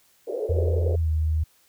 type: band-pass noise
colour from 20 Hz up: white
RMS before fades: -29 dBFS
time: 0.27-0.96 s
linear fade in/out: 10 ms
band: 400 to 530 Hz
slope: 48 dB/octave
type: tone with pitch glide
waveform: sine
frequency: 84 to 78.37 Hz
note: E2 to D#2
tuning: +33 to +13 cents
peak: -20 dBFS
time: 0.49-1.44 s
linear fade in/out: 10 ms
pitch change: -120 cents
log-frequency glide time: 0.95-1.1 s
effects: white hiss -61 dBFS RMS until 1.68 s